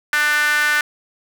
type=tone with high-pass filter; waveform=sawtooth; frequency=297.6 Hz; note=D4; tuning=23 cents sharp; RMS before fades=-17 dBFS; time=0.13-0.81 s; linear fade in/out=2 ms; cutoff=1600 Hz; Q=6.2; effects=none